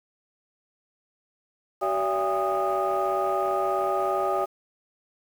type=tone cluster; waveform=sine; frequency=381.4 / 576 / 673 / 807 / 1238 Hz; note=G4 / D5 / E5 / G#5 / D#6; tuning=-47 / -34 / +36 / -50 / -9 cents; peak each=-28 dBFS; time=1.81-4.46 s; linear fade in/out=20 ms; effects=tanh soft clip ceiling -16 dBFS + 8-bit